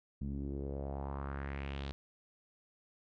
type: tone with low-pass filter sweep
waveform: sawtooth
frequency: 69.2 Hz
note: C#2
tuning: 2 cents flat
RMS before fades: -40 dBFS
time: 0.21-1.92 s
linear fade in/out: 0 ms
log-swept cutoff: 200 to 4100 Hz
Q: 2.9
effects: none